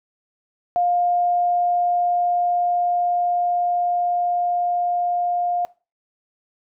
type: tone with level ramp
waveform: sine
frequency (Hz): 706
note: F5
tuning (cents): +19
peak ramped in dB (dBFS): -16 to -19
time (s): 0.76-5.65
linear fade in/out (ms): 0
effects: noise-tail reverb RT60 0.3 s tail -20 dB re dry